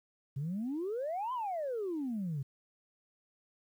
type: exponential two-way sweep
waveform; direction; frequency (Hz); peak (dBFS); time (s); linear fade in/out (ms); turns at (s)
sine; up then down; 130 to 1046.5 to 130; -32; 0.36-2.43; 10; 1.33
effects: tanh soft clip ceiling -30 dBFS + 11-bit